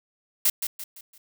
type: noise with echo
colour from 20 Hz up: blue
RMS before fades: -20 dBFS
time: 0.45-0.5 s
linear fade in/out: 5 ms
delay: 170 ms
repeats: 4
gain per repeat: -8 dB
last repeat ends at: 1.18 s
effects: none